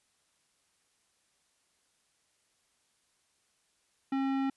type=tone with tanh clipping; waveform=sine; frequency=270 Hz; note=C#4; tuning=45 cents flat; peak=-30 dBFS; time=4.12-4.5 s; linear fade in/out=5 ms; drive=17 dB; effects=white hiss -73 dBFS RMS until 4.56 s + resampled to 24000 Hz